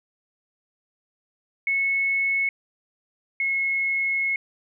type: tone pair in turn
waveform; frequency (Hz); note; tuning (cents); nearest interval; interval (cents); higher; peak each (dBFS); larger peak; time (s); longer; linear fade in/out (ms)
sine; 2197 / 2176; C#7 / C#7; -16 / -33; unison; 17; first; -20 / -21; first; 1.67-2.49 / 3.4-4.36; second; 2
effects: none